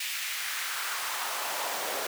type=noise with high-pass filter sweep; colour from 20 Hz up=pink; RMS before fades=-33 dBFS; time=0-2.07 s; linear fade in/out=5 ms; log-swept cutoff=2500 to 520 Hz; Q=1.6; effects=none